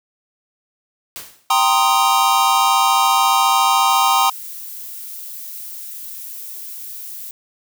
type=noise with exponential decay; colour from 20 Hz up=white; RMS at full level=-29 dBFS; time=1.16-1.53 s; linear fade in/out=0 ms; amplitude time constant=79 ms
type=chord; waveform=square; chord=C minor seventh; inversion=second; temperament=equal; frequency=784 / 932.3 / 1046.5 / 1244.5 Hz; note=G5 / Bb5 / C6 / Eb6; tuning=0 / 0 / 0 / 0 cents; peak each=-19 dBFS; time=1.5-4.3 s; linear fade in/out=5 ms
type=noise; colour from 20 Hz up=violet; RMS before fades=-32 dBFS; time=3.9-7.31 s; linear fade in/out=2 ms
effects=none